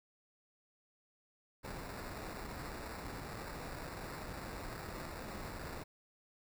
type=noise with sample-and-hold; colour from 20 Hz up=pink; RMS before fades=-45 dBFS; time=1.63-5.84 s; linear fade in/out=20 ms; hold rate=3150 Hz; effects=none